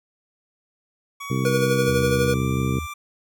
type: tone with pitch glide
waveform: 25% pulse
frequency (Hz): 1126 to 1177.9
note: C#6 to D6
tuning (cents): +27 to +5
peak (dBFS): -28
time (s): 1.2-2.94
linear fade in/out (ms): 10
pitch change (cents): +78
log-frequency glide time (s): 1.46-2.45
type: harmonic tone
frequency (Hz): 65.3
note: C2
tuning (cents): -3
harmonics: 2 / 3 / 4 / 5 / 6 / 7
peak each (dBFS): -23 / -27 / -29 / -31 / -33 / -34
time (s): 1.3-2.79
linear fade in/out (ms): 5
type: tone with tremolo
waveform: square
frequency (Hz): 481.6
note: B4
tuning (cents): -44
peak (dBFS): -19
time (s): 1.45-2.34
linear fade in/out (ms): 2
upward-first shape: sine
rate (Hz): 12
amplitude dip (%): 50
type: tone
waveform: sine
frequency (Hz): 78.7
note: D#2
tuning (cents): +20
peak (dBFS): -29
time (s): 1.87-2.87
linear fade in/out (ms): 20
effects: none